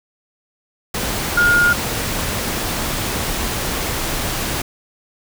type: tone in noise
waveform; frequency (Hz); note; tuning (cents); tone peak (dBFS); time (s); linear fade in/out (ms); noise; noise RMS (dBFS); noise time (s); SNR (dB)
sine; 1424; F6; +33; -11; 1.37-1.73; 5; pink; -22; 0.94-4.62; +8
effects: none